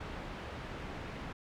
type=low-pass noise; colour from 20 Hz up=pink; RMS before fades=-43 dBFS; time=0-1.33 s; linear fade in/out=10 ms; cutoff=2500 Hz; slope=12 dB/octave; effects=none